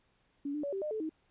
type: tone with pitch steps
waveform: sine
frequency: 283.7 / 298.5 / 567 / 388.7 / 606 / 435.3 / 315 Hz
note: C#4 / D4 / C#5 / G4 / D#5 / A4 / D#4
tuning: +40 / +28 / +39 / -15 / -46 / -19 / +21 cents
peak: -33 dBFS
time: 0.45-1.094 s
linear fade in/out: 5 ms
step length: 92 ms
effects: pink hiss -72 dBFS RMS until 1.3 s + resampled to 8000 Hz